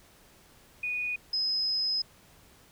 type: tone pair in turn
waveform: sine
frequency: 2469 / 5077 Hz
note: D#7 / D#8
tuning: -14 / +34 cents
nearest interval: octave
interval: 1248 cents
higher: second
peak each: -29 / -26 dBFS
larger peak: second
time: 0.83-1.16 / 1.33-2.02 s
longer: second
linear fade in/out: 5 ms
effects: pink hiss -58 dBFS RMS until 2.71 s